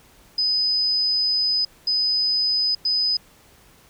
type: tone bursts at uneven times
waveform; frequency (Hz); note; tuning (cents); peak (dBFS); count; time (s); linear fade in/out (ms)
sine; 5010; D#8; +11; -18; 3; 0.38-1.65 / 1.87-2.75 / 2.85-3.17; 5
effects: pink hiss -53 dBFS RMS until 3.89 s